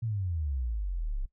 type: exponential sweep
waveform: sine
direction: down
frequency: 118.5 to 31.24 Hz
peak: -29 dBFS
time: 0.02-1.26 s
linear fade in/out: 10 ms
effects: noise-tail reverb RT60 0.1 s tail -17 dB re dry